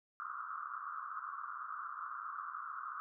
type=band-pass noise; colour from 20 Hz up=white; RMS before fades=-44 dBFS; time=0.2-3 s; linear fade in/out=0 ms; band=1100 to 1400 Hz; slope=96 dB/octave; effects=none